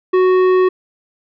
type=tone with tanh clipping; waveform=triangle; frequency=370 Hz; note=F#4; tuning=in tune; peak=-11 dBFS; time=0.13-0.69 s; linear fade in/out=10 ms; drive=16 dB; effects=none